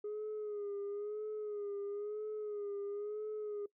sine tone with vibrato, 415.3 Hz, G#4, in tune, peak -36 dBFS, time 0.04-3.66 s, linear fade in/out 5 ms, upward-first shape sine, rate 1 Hz, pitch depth 54 cents each way, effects noise-tail reverb RT60 0.1 s tail -21 dB re dry + tanh soft clip ceiling -36 dBFS

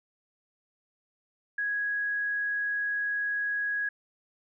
sine tone, 1661.2 Hz, G#6, in tune, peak -27 dBFS, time 1.58-3.89 s, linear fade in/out 5 ms, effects none

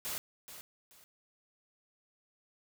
white noise with echo, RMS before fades -38 dBFS, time 0.05-0.18 s, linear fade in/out 0 ms, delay 430 ms, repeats 2, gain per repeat -11 dB, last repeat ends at 1.04 s, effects none

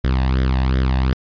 sawtooth tone with flanger, 64.9 Hz, C2, 13 cents flat, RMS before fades -17 dBFS, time 0.04-1.13 s, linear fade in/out 0 ms, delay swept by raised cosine 0.57 to 1.13 ms, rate 2.7 Hz, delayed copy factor +0.7, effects resampled to 11025 Hz

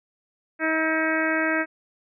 harmonic tone with a mistuned harmonic, 317.9 Hz, D#4, 37 cents sharp, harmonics 1 / 2 / 3 / 4 / 5 / 6 / 7 / 8, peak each -26 / -28 / -35 / -32 / -26 / -29 / -31 / -37 dBFS, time 0.59-1.66 s, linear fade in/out 50 ms, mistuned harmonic 4, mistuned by +28 cents, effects none

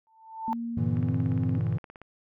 sine tone with exponential growth, 890 Hz, A5, 20 cents sharp, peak -24 dBFS, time 0.07-0.53 s, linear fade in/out 0 ms, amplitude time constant 100 ms
sine tone with pitch glide, 233.1 to 258.6 Hz, A#3 to C4, 0 to -20 cents, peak -30 dBFS, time 0.48-1.58 s, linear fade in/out 0 ms, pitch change +180 cents, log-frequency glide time 0.83-1.14 s
triangle chord, E half-diminished seventh, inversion first, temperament equal, 98 / 116.54 / 146.83 / 164.81 Hz, G2 / Bb2 / D3 / E3, 0 / 0 / 0 / 0 cents, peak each -29 / -26 / -31 / -29 dBFS, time 0.77-1.78 s, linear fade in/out 5 ms
click train, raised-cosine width 0.5 ms, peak -30 dBFS, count 19, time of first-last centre 0.97-2.017 s, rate 17.2 Hz
effects none

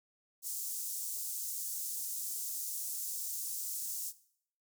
pink high-pass noise, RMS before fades -39 dBFS, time 0.42-4.13 s, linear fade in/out 50 ms, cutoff 6600 Hz, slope 24 dB/octave, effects noise-tail reverb RT60 0.6 s tail -17 dB re dry

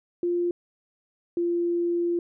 sine tone pair in turn, 349.2 / 345 Hz, F4 / F4, 0 / -21 cents, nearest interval unison, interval 21 cents, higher first, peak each -22 dBFS, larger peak neither, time 0.23-0.51 / 1.37-2.19 s, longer second, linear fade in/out 2 ms, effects none

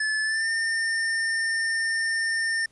square tone with pitch glide, 1733 to 1809.7 Hz, A6 to A6, -27 to +48 cents, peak -24 dBFS, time 0-2.66 s, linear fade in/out 5 ms, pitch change +75 cents, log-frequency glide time 0.23-0.48 s, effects pink hiss -62 dBFS RMS until 2.71 s + resampled to 24000 Hz

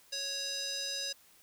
square tone with band-pass filter, 554.4 Hz, C#5, in tune, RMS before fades -37 dBFS, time 0.12-1.13 s, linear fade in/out 10 ms, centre 5100 Hz, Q 3.4, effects white hiss -62 dBFS RMS until 1.42 s

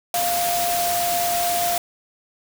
sine tone in noise, 698.5 Hz, F5, in tune, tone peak -21 dBFS, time 0.14-1.78 s, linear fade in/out 2 ms, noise white, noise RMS -25 dBFS, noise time 0.14-1.78 s, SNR +1 dB, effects none

